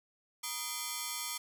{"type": "ring-modulated tone", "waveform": "5% pulse", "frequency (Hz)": 1100, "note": "C#6", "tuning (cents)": -14, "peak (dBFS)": -21, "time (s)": [0.43, 1.38], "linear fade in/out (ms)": 10, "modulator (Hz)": 145, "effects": []}